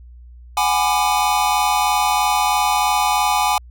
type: chord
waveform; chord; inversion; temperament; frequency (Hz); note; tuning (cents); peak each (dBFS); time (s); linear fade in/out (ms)
square; G# half-diminished seventh; third; just; 747.5 / 830.6 / 996.7 / 1196.1; F#5 / G#5 / B5 / D6; +17 / 0 / +16 / +31; -23 / -19 / -23 / -23; 0.57-3.58; 2
effects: added 60 Hz sine -38 dBFS peak until 3.7 s